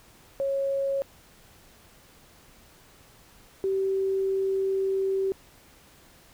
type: tone pair in turn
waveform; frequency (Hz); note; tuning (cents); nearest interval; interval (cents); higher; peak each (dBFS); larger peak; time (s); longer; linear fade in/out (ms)
sine; 549 / 386; C#5 / G4; -17 / -27; tritone; 610; first; -24 / -23; second; 0.4-1.02 / 3.64-5.32; second; 0
effects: pink hiss -55 dBFS RMS until 6.33 s